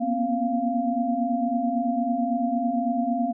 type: tone cluster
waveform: sine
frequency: 234.6 / 243.6 / 267.3 / 694 Hz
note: A#3 / B3 / C4 / F5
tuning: +11 / -24 / +37 / -11 cents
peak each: -30 / -26 / -29 / -26 dBFS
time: 0-3.33 s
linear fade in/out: 20 ms
effects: none